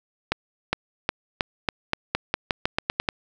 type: accelerating click train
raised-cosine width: 0.3 ms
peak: -5 dBFS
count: 14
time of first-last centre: 0.32-3.088 s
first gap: 410 ms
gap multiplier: 0.88
effects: none

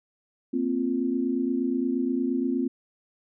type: chord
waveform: sine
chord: Bb suspended second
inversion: none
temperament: equal with one note detuned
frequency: 233.1 / 261.6 / 347.8 Hz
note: Bb3 / C4 / F4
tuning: 0 / 0 / -7 cents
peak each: -30 / -25 / -30 dBFS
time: 0.53-2.68 s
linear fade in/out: 10 ms
effects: none

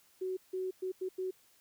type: tone bursts at uneven times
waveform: sine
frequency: 373.2 Hz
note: F#4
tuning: 15 cents sharp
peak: -33 dBFS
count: 5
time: 0.21-0.37 / 0.53-0.71 / 0.82-0.92 / 1.01-1.09 / 1.18-1.31 s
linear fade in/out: 10 ms
effects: white hiss -66 dBFS RMS until 1.6 s

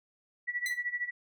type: tone with tremolo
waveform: sine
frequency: 1947 Hz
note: B6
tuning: 25 cents flat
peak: -28 dBFS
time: 0.47-1.11 s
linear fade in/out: 20 ms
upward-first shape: sine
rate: 13 Hz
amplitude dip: 85%
type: tone with exponential decay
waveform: sawtooth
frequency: 2022 Hz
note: B6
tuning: 40 cents sharp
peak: -25 dBFS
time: 0.66-0.83 s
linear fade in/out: 2 ms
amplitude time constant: 35 ms
effects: none

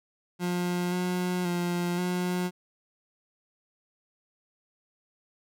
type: tone with pitch steps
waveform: 30% pulse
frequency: 177.4 / 180.3 / 175.2 / 179.9 Hz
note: F3 / F#3 / F3 / F#3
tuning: +27 / -45 / +6 / -48 cents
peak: -24 dBFS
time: 0.39-2.51 s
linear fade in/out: 50 ms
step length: 530 ms
effects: none

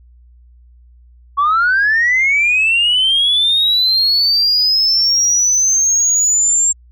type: linear sweep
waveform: sine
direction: up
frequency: 1103 to 7459 Hz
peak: -9 dBFS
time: 1.37-6.73 s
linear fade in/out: 20 ms
effects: tanh soft clip ceiling -7 dBFS + added 60 Hz sine -42 dBFS peak until 6.91 s

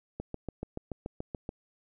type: click train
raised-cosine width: 2 ms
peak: -22 dBFS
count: 10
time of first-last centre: 0.2-1.491 s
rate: 6.97 Hz
effects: none

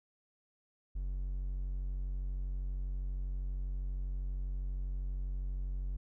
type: tone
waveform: triangle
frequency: 46.25 Hz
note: F#1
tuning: in tune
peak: -32 dBFS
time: 0.95-5.97 s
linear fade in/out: 10 ms
effects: none

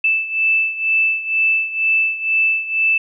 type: beating tone pair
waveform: sine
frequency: 2637 / 2639.1 Hz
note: E7 / E7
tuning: 0 / +1 cents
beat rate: 2.1 Hz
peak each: -16 / -20 dBFS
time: 0.04-2.98 s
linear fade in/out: 5 ms
effects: none

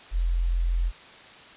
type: tone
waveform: sine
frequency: 43 Hz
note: F1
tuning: 26 cents flat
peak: -21 dBFS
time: 0.11-0.92 s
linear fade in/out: 50 ms
effects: white hiss -47 dBFS RMS until 1.56 s + resampled to 8000 Hz

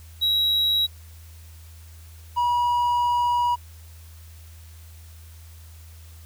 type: tone pair in turn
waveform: triangle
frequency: 3865 / 966.2 Hz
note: B7 / B5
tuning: -38 / -38 cents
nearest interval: 2 octaves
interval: 2400 cents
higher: first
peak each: -17 dBFS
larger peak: neither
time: 0.21-0.87 / 2.36-3.56 s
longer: second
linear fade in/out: 20 ms
effects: added 81 Hz sine -42 dBFS peak until 6.25 s + white hiss -53 dBFS RMS until 6.25 s

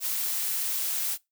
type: noise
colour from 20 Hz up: blue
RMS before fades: -29 dBFS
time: 0-1.18 s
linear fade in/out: 50 ms
effects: noise-tail reverb RT60 0.2 s tail -22 dB re dry

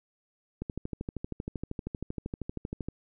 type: click train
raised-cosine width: 3 ms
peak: -21 dBFS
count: 30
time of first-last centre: 0.62-2.886 s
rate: 12.8 Hz
effects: none

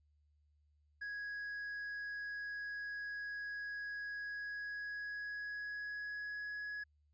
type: tone with pitch glide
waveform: triangle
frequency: 1661.2 to 1678.6 Hz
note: G#6 to G#6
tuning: 0 to +18 cents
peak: -39 dBFS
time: 1.01-6.84 s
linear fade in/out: 10 ms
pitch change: +18 cents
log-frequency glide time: 4.18-6.64 s
effects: added 74 Hz sine -70 dBFS peak until 7.13 s + resampled to 16000 Hz

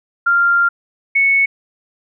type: tone pair in turn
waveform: sine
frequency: 1392 / 2210 Hz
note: F6 / C#7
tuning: -6 / -6 cents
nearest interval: minor sixth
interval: 800 cents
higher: second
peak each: -10 dBFS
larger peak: neither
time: 0.26-0.69 / 1.15-1.46 s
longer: first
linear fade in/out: 10 ms
effects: none

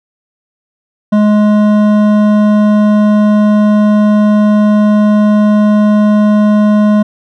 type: tone with hard clipping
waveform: sine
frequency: 210 Hz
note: G#3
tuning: 19 cents sharp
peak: -7 dBFS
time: 1.12-7.03 s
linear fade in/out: 10 ms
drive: 11 dB
effects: none

